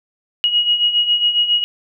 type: beating tone pair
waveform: sine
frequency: 2890 / 2897.3 Hz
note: F#7 / F#7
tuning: -41 / -37 cents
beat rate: 7.3 Hz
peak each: -20 / -14 dBFS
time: 0.44-1.64 s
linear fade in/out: 0 ms
effects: none